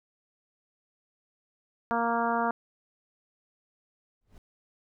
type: harmonic tone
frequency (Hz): 233.1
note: A#3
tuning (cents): 0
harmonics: 1 / 2 / 3 / 4 / 5 / 6 / 7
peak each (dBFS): -32 / -34 / -30 / -30 / -33 / -34 / -41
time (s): 1.91-2.51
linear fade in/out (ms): 0
type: noise with exponential growth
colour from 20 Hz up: brown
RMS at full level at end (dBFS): -44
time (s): 4.21-4.38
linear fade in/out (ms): 2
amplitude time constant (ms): 36
effects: none

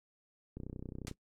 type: click train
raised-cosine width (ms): 3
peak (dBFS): -30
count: 18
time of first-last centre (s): 0.57-1.113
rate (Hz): 31.3
type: noise with exponential decay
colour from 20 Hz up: white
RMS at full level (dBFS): -37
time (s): 1.07-1.14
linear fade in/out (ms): 0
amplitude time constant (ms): 15
effects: noise-tail reverb RT60 0.1 s tail -19 dB re dry + low-pass 7000 Hz 12 dB/octave

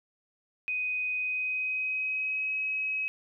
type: tone with pitch glide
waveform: sine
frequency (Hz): 2500 to 2550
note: D#7 to D#7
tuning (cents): +8 to +42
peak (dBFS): -28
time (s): 0.68-3.08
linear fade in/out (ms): 0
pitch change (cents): +34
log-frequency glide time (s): 1.17-2.51
effects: none

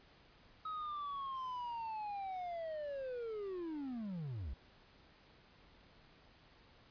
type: linear sweep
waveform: triangle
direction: down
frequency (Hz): 1279 to 55.3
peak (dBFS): -38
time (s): 0.65-4.54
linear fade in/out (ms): 5
effects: pink hiss -64 dBFS RMS until 6.9 s + resampled to 11025 Hz

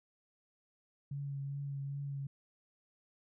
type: tone with vibrato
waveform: sine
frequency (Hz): 140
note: C#3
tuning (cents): +18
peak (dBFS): -37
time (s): 1.11-2.27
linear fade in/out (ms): 5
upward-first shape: triangle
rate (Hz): 2.5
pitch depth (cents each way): 23
effects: none

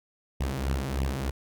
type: beating tone pair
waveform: sawtooth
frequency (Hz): 65.5 / 68.7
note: C2 / C#2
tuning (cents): +2 / -15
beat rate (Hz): 3.2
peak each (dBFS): -26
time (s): 0.4-1.31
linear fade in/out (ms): 10
effects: none

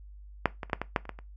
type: clicks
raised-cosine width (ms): 0.5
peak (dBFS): -6 / -19 / -29 / -10 / -15 / -9 / -30 / -20 / -30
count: 9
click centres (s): 0.457 / 0.632 / 0.698 / 0.732 / 0.816 / 0.962 / 1.054 / 1.093 / 1.189
effects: noise-tail reverb RT60 0.2 s tail -19 dB re dry + added 50 Hz sine -45 dBFS peak until 1.36 s

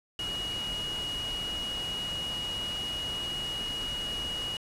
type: tone in noise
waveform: sine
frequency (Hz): 2896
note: F#7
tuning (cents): -38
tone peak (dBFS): -32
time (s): 0.19-4.57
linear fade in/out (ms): 2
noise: pink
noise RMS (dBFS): -40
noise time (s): 0.19-4.57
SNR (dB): +5
effects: low-pass 10000 Hz 12 dB/octave

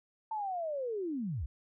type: linear sweep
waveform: sine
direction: down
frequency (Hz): 897 to 51.5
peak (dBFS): -33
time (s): 0.31-1.46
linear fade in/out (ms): 5
effects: none

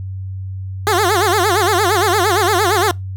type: tone with vibrato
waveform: 15% pulse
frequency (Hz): 388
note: G4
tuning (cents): -18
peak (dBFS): -6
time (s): 0.87-2.91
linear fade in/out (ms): 0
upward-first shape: sine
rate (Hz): 8.7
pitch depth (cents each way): 210
effects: noise-tail reverb RT60 0.2 s tail -25 dB re dry + added 95 Hz sine -23 dBFS peak until 3.16 s

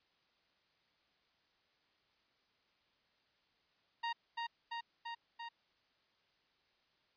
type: tone with echo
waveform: sawtooth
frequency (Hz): 932.3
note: A#5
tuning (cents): 0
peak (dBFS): -32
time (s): 4.03-4.13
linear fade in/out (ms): 10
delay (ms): 340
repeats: 4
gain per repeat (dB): -2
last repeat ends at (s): 5.49
effects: white hiss -75 dBFS RMS until 7.16 s + resampled to 11025 Hz

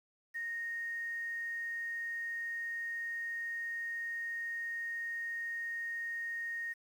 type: tone with quantisation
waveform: sine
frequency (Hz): 1857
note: A#6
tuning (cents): -7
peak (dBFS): -36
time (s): 0.34-6.74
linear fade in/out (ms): 20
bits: 10
effects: none

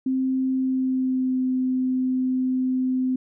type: tone with pitch glide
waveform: sine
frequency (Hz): 261.6 to 257.1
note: C4 to C4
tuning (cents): 0 to -30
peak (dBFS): -20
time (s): 0.06-3.16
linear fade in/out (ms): 5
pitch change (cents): -30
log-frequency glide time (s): 0.54-1.41
effects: none

